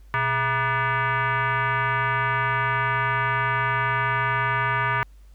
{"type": "tone with frequency modulation", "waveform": "sine", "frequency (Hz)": 123.6, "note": "B2", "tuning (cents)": 2, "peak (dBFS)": -20, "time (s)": [0.14, 5.03], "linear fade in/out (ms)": 0, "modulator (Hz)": 539, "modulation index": 3.5, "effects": ["added 50 Hz sine -45 dBFS peak until 5.34 s", "pink hiss -64 dBFS RMS until 5.34 s"]}